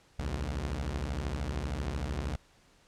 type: beating tone pair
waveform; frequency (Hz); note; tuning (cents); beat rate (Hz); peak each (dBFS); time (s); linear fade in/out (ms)
sawtooth; 61.74 / 74.74; B1 / D2; 0 / +31; 13; -31; 0.19-2.36; 0
effects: pink hiss -63 dBFS RMS until 2.87 s + low-pass 8000 Hz 12 dB/octave